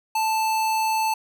square tone, 880 Hz, A5, in tune, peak -21 dBFS, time 0.15-1.14 s, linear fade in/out 5 ms, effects none

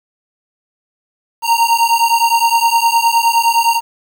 square beating tone pair, 920 / 929.7 Hz, A#5 / A#5, -23 / -5 cents, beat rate 9.7 Hz, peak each -14 dBFS, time 1.42-3.81 s, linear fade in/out 50 ms, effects 7-bit

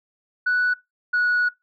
sine tone pair in turn, 1480 / 1463.8 Hz, F#6 / F#6, 0 / -19 cents, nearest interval unison, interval 19 cents, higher first, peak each -16 dBFS, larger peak neither, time 0.46-0.74 / 1.13-1.49 s, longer second, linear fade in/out 10 ms, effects noise-tail reverb RT60 0.2 s tail -21 dB re dry + tanh soft clip ceiling -15 dBFS

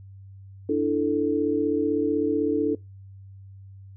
sine chord, D suspended second, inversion none, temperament equal, 293.7 / 329.6 / 440 Hz, D4 / E4 / A4, 0 / 0 / 0 cents, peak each -24 / -27 / -24 dBFS, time 0.69-2.75 s, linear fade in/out 5 ms, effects noise-tail reverb RT60 0.2 s tail -22 dB re dry + added 97 Hz sine -42 dBFS peak until 3.96 s

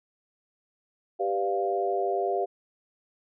sine chord, G dominant seventh, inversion none, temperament equal, 392 / 493.9 / 587.3 / 698.5 Hz, G4 / B4 / D5 / F5, 0 / 0 / 0 / 0 cents, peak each -28 / -33 / -34 / -28 dBFS, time 1.19-2.46 s, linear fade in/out 20 ms, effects none

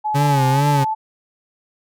sine tone with pitch glide, 853 to 873.4 Hz, G#5 to A5, +46 to -13 cents, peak -18 dBFS, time 0.04-0.95 s, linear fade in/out 20 ms, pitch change +41 cents, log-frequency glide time 0.32-0.8 s
40% pulse tone with vibrato, 138.59 Hz, C#3, in tune, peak -14 dBFS, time 0.14-0.85 s, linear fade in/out 20 ms, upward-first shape sine, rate 2.3 Hz, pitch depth 98 cents each way
effects none

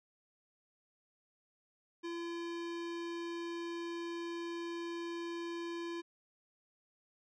square tone with low-pass filter, 340 Hz, F4, 46 cents flat, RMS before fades -41 dBFS, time 2.03-6.02 s, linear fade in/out 20 ms, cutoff 4600 Hz, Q 1, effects none

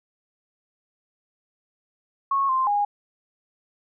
sine tone with pitch steps, 1098 / 1046 / 820 Hz, C#6 / C6 / G#5, -17 / -1 / -22 cents, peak -19 dBFS, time 2.31-2.85 s, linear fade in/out 5 ms, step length 180 ms, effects none

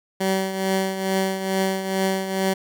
15% pulse tone with tremolo, 191.2 Hz, G3, 43 cents flat, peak -12 dBFS, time 0.2-2.54 s, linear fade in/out 10 ms, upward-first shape triangle, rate 2.3 Hz, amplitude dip 65%, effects none

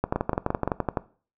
two click trains, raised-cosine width 1 ms, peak -10 / -9 dBFS, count 4 / 12, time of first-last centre 0.16-0.676 / 0.04-0.972 s, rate 5.81 / 11.8 Hz, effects noise-tail reverb RT60 0.4 s tail -18 dB re dry

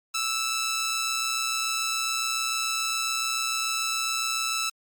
10% pulse tone with amplitude modulation, 1318.5 Hz, E6, in tune, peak -16 dBFS, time 0.14-4.7 s, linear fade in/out 10 ms, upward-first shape sine, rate 127 Hz, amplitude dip 35%, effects Opus 48 kbps

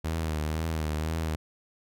sawtooth tone with vibrato, 78.8 Hz, D#2, 23 cents sharp, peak -24 dBFS, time 0.04-1.36 s, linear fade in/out 10 ms, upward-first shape triangle, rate 2 Hz, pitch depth 68 cents each way, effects none

